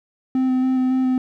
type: tone with vibrato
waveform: triangle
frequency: 258.1 Hz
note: C4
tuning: 23 cents flat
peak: -14 dBFS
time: 0.35-1.18 s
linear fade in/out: 2 ms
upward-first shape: square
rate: 3.6 Hz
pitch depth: 11 cents each way
effects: none